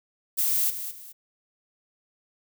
violet noise with echo, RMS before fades -24 dBFS, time 0.37-0.71 s, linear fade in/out 20 ms, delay 210 ms, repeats 2, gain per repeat -10 dB, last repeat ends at 1.13 s, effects none

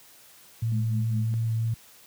sine tone with vibrato, 113.3 Hz, A#2, 49 cents flat, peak -23 dBFS, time 0.62-1.74 s, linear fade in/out 5 ms, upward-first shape sine, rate 3 Hz, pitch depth 9 cents each way
sine tone with tremolo, 213.4 Hz, G#3, 47 cents sharp, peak -29 dBFS, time 0.72-1.34 s, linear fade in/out 0 ms, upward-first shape sine, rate 4.9 Hz, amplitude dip 95%
effects white hiss -53 dBFS RMS until 2.06 s + high-pass 60 Hz 12 dB/octave

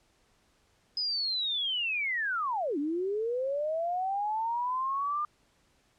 sine linear two-way sweep, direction down then up, 5060 to 277.2 to 1211 Hz, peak -28 dBFS, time 0.97-5.25 s, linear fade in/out 2 ms, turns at 2.78 s, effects pink hiss -68 dBFS RMS until 5.98 s + low-pass 9000 Hz 12 dB/octave

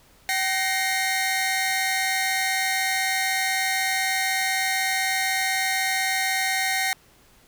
sawtooth tone cluster, 764 / 1868 / 2118 Hz, G5 / A#6 / C7, -45 / +3 / +21 cents, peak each -23 dBFS, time 0.29-6.93 s, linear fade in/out 0 ms, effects pink hiss -56 dBFS RMS until 7.47 s

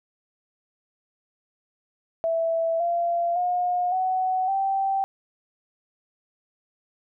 sine tone with pitch steps, 659.3 / 687.3 / 716.5 / 746.9 / 778.6 Hz, E5 / F5 / F5 / F#5 / G5, 0 / -28 / +44 / +16 / -12 cents, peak -21 dBFS, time 2.24-5.04 s, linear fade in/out 0 ms, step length 560 ms, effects none

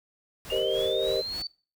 pink noise with tremolo, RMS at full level -41 dBFS, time 0.45-1.42 s, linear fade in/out 0 ms, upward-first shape sine, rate 3.4 Hz, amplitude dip 65%
sine linear sweep, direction up, 2794 to 4571 Hz, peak -31 dBFS, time 0.5-1.47 s, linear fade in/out 2 ms
sine chord, C minor seventh, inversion second, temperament equal with one note detuned, 392 / 466.2 / 523.3 / 615.8 Hz, G4 / Bb4 / C5 / Eb5, 0 / 0 / 0 / -18 cents, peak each -30 dBFS, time 0.51-1.22 s, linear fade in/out 20 ms
effects noise-tail reverb RT60 0.4 s tail -25 dB re dry

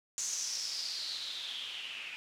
blue noise with low-pass filter sweep, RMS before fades -39 dBFS, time 0.18-2.16 s, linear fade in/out 0 ms, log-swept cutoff 6700 to 2500 Hz, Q 6.2, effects none

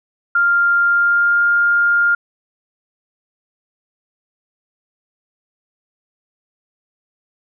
sine tone with pitch glide, 1396.9 to 1406.6 Hz, F6 to F6, 0 to +12 cents, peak -11 dBFS, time 0.35-2.15 s, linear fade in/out 5 ms, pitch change +12 cents, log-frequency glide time 0.82-1.44 s, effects none

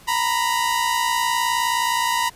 sawtooth tone pair together, 932.3 / 991.7 Hz, A#5 / B5, 0 / +7 cents, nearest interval minor second, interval 107 cents, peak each -18 dBFS, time 0.07-2.3 s, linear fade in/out 20 ms, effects pink hiss -48 dBFS RMS until 2.35 s + resampled to 32000 Hz

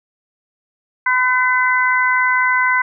harmonic tone, 506 Hz, B4, 42 cents sharp, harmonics 2 / 3 / 4, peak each -17 / -17 / -17 dBFS, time 1.06-2.82 s, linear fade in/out 5 ms, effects none

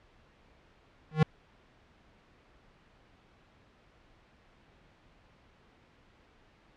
square tone with exponential growth, 155.56 Hz, D#3, in tune, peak -17 dBFS, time 1.11-1.23 s, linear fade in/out 5 ms, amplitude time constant 26 ms, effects pink hiss -62 dBFS RMS until 6.76 s + low-pass 3000 Hz 12 dB/octave

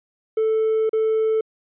triangle tone with dropouts, 440 Hz, A4, in tune, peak -14 dBFS, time 0.37-1.41 s, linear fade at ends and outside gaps 5 ms, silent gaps 0.894-0.931 s, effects tanh soft clip ceiling -12 dBFS + resampled to 8000 Hz

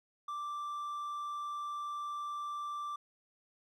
triangle tone, 1174.7 Hz, D6, in tune, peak -35 dBFS, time 0.28-2.96 s, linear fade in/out 5 ms, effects none

